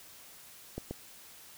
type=clicks; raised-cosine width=2 ms; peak=-23 dBFS; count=2; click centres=0.78 / 0.91 s; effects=white hiss -53 dBFS RMS until 1.57 s